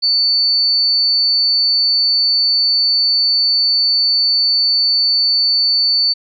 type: tone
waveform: sine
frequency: 4500 Hz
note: C#8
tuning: 25 cents sharp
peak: -11 dBFS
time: 0.02-6.14 s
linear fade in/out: 20 ms
effects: none